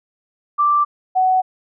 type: tone pair in turn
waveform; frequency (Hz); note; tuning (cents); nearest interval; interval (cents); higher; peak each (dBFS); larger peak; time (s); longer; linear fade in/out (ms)
sine; 1174.7 / 746.5; D6 / F#5; 0 / +15; minor sixth; 785; first; -12; neither; 0.58-0.85 / 1.15-1.42; neither; 20
effects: none